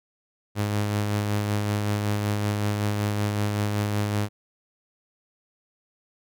sawtooth tone with tremolo, 103.8 Hz, G#2, in tune, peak -18 dBFS, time 0.55-4.29 s, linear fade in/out 50 ms, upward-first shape sine, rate 5.3 Hz, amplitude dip 30%, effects none

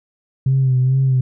sine tone with vibrato, 130.81 Hz, C3, in tune, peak -11 dBFS, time 0.46-1.21 s, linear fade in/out 5 ms, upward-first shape sine, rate 2.3 Hz, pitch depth 47 cents each way, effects tanh soft clip ceiling -8 dBFS

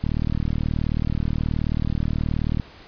click train, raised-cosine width 5 ms, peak -11 dBFS, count 100, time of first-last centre 0.04-2.598 s, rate 38.7 Hz, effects pink hiss -46 dBFS RMS until 2.87 s + resampled to 11025 Hz

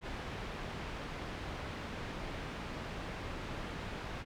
pink low-pass noise, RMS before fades -42 dBFS, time 0.01-4.25 s, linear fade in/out 50 ms, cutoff 3000 Hz, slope 12 dB/octave, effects none

